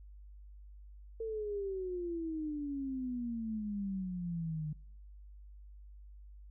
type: exponential sweep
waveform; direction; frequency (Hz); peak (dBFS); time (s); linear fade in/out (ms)
sine; down; 453.7 to 150; -35; 1.2-4.73; 5
effects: noise-tail reverb RT60 0.5 s tail -21 dB re dry + added 50 Hz sine -50 dBFS peak until 6.5 s